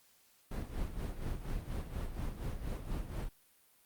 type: noise with tremolo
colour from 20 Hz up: brown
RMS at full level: -36 dBFS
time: 0.51-3.29 s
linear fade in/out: 5 ms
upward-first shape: sine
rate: 4.2 Hz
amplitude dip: 65%
effects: white hiss -67 dBFS RMS until 3.85 s + Opus 48 kbps